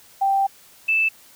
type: tone pair in turn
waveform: sine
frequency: 784 / 2637 Hz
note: G5 / E7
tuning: 0 / 0 cents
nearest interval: octave + major sixth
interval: 2100 cents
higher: second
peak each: -16 dBFS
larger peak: neither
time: 0.21-0.47 / 0.88-1.09 s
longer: first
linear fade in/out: 10 ms
effects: white hiss -50 dBFS RMS until 1.35 s